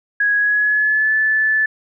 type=tone with pitch glide; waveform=sine; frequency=1661.2 to 1742.8 Hz; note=G#6 to A6; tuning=0 to -17 cents; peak=-13 dBFS; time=0.2-1.66 s; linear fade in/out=5 ms; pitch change=+83 cents; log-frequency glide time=0.36-1.14 s; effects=none